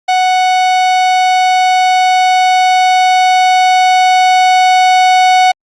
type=tone with level ramp; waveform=45% pulse; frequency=740 Hz; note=F#5; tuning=in tune; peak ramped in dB=-8 to -5 dBFS; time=0.08-5.52 s; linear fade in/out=10 ms; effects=low-pass 5000 Hz 12 dB/octave + Opus 48 kbps